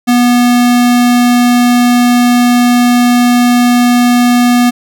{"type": "tone", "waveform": "square", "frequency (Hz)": 243.6, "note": "B3", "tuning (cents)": -24, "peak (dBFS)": -6, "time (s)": [0.07, 4.71], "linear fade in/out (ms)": 20, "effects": []}